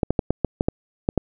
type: clicks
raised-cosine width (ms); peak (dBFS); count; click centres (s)
2; -5; 9; 0.032 / 0.106 / 0.192 / 0.306 / 0.447 / 0.609 / 0.685 / 1.089 / 1.177
effects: none